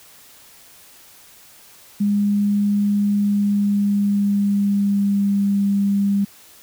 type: tone with pitch glide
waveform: sine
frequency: 204.1 to 199.9 Hz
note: G#3 to G3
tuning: -30 to +34 cents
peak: -15 dBFS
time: 2-6.25 s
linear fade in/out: 10 ms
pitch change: -36 cents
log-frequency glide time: 3.15-5.43 s
effects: white hiss -47 dBFS RMS until 6.62 s